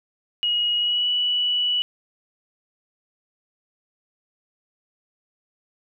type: tone with pitch glide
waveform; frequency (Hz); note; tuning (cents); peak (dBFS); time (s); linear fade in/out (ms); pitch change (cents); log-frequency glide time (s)
sine; 2894 to 2950; F#7 to F#7; -39 to -6; -19; 0.43-1.82; 0; +33; 0.78-1.08
effects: none